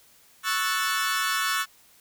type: chord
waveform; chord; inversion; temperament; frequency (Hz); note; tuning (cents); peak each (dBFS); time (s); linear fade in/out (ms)
sawtooth; F# minor seventh; second; equal; 1108.7 / 1318.5 / 1480 / 1760; C#6 / E6 / F#6 / A6; 0 / 0 / 0 / 0; -26; 0.43-1.66; 50
effects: white hiss -57 dBFS RMS until 2 s